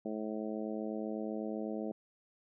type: harmonic tone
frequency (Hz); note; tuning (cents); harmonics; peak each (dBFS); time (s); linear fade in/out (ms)
108; A2; -32; 2 / 3 / 4 / 5 / 6 / 7; -39 / -41 / -43 / -44 / -45 / -51; 0.05-1.92; 5
effects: none